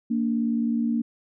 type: tone pair together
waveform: sine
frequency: 230.8 / 290 Hz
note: A#3 / D4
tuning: -17 / -22 cents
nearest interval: major third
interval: 395 cents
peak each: -22 / -29 dBFS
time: 0.1-1.02 s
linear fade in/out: 10 ms
effects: none